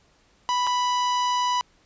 45% pulse tone with dropouts, 987.8 Hz, B5, in tune, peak -21 dBFS, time 0.49-1.61 s, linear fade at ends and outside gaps 0 ms, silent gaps 0.668-0.672 s, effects pink hiss -61 dBFS RMS until 1.85 s + resampled to 16000 Hz

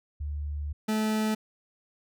sine / 40% pulse tone pair in turn, 73.42 / 216.7 Hz, D2 / A3, 0 / -26 cents, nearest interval octave + perfect fifth, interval 1874 cents, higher second, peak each -30 / -24 dBFS, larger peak second, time 0.2-0.73 / 0.88-1.35 s, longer first, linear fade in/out 10 ms, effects none

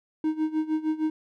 triangle tone with tremolo, 312.3 Hz, D#4, 7 cents sharp, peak -19 dBFS, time 0.24-1.1 s, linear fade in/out 2 ms, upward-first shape sine, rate 6.5 Hz, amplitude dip 85%, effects none

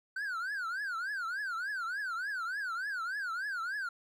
triangle tone with vibrato, 1500 Hz, F#6, 23 cents sharp, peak -32 dBFS, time 0.16-3.89 s, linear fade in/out 5 ms, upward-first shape triangle, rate 3.4 Hz, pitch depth 250 cents each way, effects none

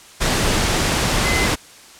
sine tone in noise, 2048 Hz, C7, 38 cents flat, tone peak -21 dBFS, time 1.24-1.47 s, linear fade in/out 20 ms, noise pink, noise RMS -18 dBFS, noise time 0.2-1.56 s, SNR -6 dB, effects white hiss -43 dBFS RMS until 1.99 s + low-pass 9000 Hz 12 dB/octave

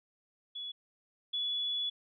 sine tone pair in turn, 3397 / 3414 Hz, G#7 / G#7, +38 / +47 cents, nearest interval unison, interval 9 cents, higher second, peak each -38 / -31 dBFS, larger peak second, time 0.55-0.72 / 1.33-1.9 s, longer second, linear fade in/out 10 ms, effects none

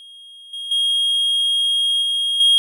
triangle tone with level steps, 3258 Hz, G#7, 34 cents flat, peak -37 / -25 / -14 / -16 / -9 dBFS, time 0-2.58 s, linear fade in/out 0 ms, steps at 0.53 / 0.71 / 2.02 / 2.4 s, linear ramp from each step 5 ms, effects none

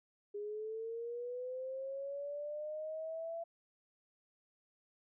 sine linear sweep, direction up, 408.1 to 674 Hz, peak -39 dBFS, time 0.34-3.44 s, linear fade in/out 10 ms, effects none

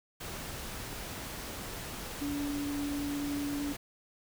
sine tone in noise, 287.1 Hz, D4, 39 cents flat, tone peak -32 dBFS, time 2.21-3.73 s, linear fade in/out 10 ms, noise pink, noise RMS -41 dBFS, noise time 0.2-3.77 s, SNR +6 dB, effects none

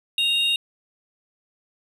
triangle tone pair together, 2794 / 3730 Hz, F7 / A#7, 0 / 0 cents, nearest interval perfect fourth, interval 500 cents, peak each -20 dBFS, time 0.18-0.56 s, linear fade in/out 2 ms, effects resampled to 32000 Hz

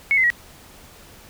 sine tone with pitch steps, 2200 / 2053 / 1915.2 Hz, C#7 / C7 / A#6, -14 / -33 / +46 cents, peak -14 dBFS, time 0.11-0.302 s, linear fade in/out 0 ms, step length 64 ms, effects pink hiss -46 dBFS RMS until 1.29 s

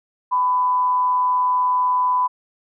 sine tone with amplitude modulation, 1000 Hz, B5, 21 cents sharp, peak -14 dBFS, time 0.31-2.28 s, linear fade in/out 20 ms, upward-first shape sine, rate 176 Hz, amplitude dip 30%, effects none

